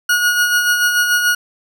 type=tone with tremolo; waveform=40% pulse; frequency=1448 Hz; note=F#6; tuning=38 cents flat; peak=-10 dBFS; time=0.09-1.35 s; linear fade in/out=5 ms; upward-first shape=sine; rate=6.9 Hz; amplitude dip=45%; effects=none